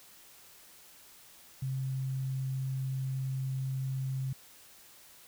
sine tone, 132.5 Hz, C3, 22 cents sharp, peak -31 dBFS, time 1.62-4.33 s, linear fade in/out 5 ms, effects white hiss -56 dBFS RMS until 5.27 s

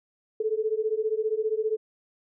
sine beating tone pair, 428.6 / 443.6 Hz, A4 / A4, -45 / +14 cents, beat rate 15 Hz, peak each -27 dBFS, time 0.4-1.77 s, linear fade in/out 5 ms, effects none

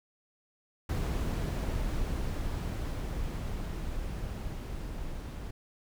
brown noise with level ramp, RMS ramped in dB -30 to -39 dBFS, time 0.89-5.51 s, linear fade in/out 5 ms, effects none

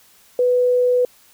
sine tone, 495.5 Hz, B4, 6 cents sharp, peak -13 dBFS, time 0.39-1.05 s, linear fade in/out 2 ms, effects white hiss -52 dBFS RMS until 1.33 s

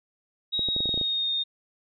sine tone with pitch glide, 3800 to 3679 Hz, A#7 to A#7, +33 to -24 cents, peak -24 dBFS, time 0.52-1.44 s, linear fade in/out 20 ms, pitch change -57 cents, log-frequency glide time 0.63-1.32 s
clicks, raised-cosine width 2 ms, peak -21 dBFS, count 9, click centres 0.593 / 0.687 / 0.764 / 0.805 / 0.857 / 0.892 / 0.942 / 0.976 / 1.013 s
effects none

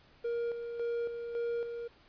triangle tone with tremolo, 470.4 Hz, A#4, 16 cents sharp, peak -29 dBFS, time 0.24-1.88 s, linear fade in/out 10 ms, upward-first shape square, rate 1.8 Hz, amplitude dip 50%, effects pink hiss -62 dBFS RMS until 2.08 s + resampled to 11025 Hz

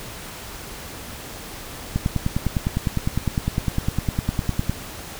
click train, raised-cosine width 5 ms, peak -8 dBFS, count 28, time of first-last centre 1.96-4.696 s, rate 9.87 Hz, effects pink hiss -36 dBFS RMS until 5.19 s

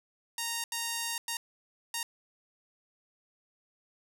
5% pulse tone bursts at uneven times, 929 Hz, A#5, 6 cents flat, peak -20 dBFS, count 4, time 0.38-0.64 / 0.72-1.18 / 1.28-1.37 / 1.94-2.03 s, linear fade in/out 2 ms, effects none

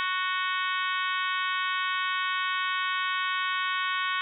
harmonic tone with a mistuned harmonic, 370 Hz, F#4, in tune, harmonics 3 / 4 / 5 / 6 / 7 / 8 / 9 / 10, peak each -30 / -32 / -34 / -36 / -37 / -38 / -39 / -40 dBFS, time 0-4.21 s, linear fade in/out 0 ms, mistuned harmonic 8, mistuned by +51 cents, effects none

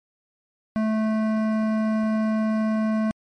sine tone with hard clipping, 218.1 Hz, A3, 15 cents flat, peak -22 dBFS, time 0.76-3.11 s, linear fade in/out 0 ms, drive 14 dB, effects MP3 48 kbps

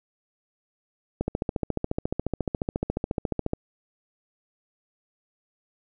click train, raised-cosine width 2 ms, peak -12 dBFS, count 34, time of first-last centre 1.21-3.534 s, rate 14.2 Hz, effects none

